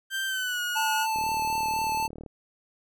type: tone with pitch glide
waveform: 30% pulse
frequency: 1568 to 1446.2 Hz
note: G6 to F#6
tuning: 0 to -40 cents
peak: -25 dBFS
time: 0.1-1.07 s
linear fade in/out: 50 ms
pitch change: -140 cents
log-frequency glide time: 0.26-0.61 s
type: tone with vibrato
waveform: square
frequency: 880 Hz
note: A5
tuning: in tune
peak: -26 dBFS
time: 0.75-2.08 s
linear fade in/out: 20 ms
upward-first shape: triangle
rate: 4 Hz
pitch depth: 14 cents each way
type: click train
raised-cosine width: 2 ms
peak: -28 dBFS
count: 43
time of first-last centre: 1.16-2.262 s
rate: 38.1 Hz
effects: none